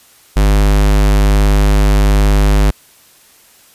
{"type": "tone", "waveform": "square", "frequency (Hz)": 50.6, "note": "G#1", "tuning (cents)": -44, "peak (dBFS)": -8, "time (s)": [0.36, 2.71], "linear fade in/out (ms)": 10, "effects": ["white hiss -46 dBFS RMS until 3.74 s", "resampled to 32000 Hz"]}